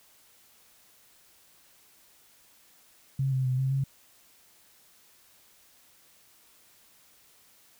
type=tone with pitch steps; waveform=sine; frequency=135.1 / 130.9 / 128 / 132.9 / 135.9 Hz; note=C#3 / C3 / C3 / C3 / C#3; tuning=-44 / +1 / -38 / +27 / -34 cents; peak=-24 dBFS; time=3.19-3.84 s; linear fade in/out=5 ms; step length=130 ms; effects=white hiss -60 dBFS RMS until 7.79 s